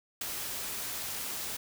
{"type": "noise with ADSR envelope", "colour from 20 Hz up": "white", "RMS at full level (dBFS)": -32, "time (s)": [0.21, 1.57], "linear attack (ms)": 5, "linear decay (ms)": 11, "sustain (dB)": -5, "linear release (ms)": 8, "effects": []}